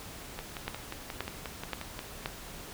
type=two click trains; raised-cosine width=0.3 ms; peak=-21 / -16 dBFS; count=10 / 4; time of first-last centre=0.39-1.991 / 0.68-2.259 s; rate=5.62 / 1.9 Hz; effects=pink hiss -45 dBFS RMS until 2.73 s